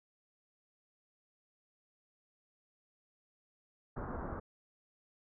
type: low-pass noise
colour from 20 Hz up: pink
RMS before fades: -41 dBFS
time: 3.96-4.4 s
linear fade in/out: 10 ms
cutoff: 1500 Hz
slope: 48 dB/octave
effects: none